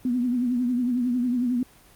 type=tone with vibrato; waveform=sine; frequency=246.3 Hz; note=B3; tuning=5 cents flat; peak=-21 dBFS; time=0.05-1.63 s; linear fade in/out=2 ms; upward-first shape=triangle; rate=11 Hz; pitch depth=82 cents each way; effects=pink hiss -53 dBFS RMS until 1.95 s + Opus 24 kbps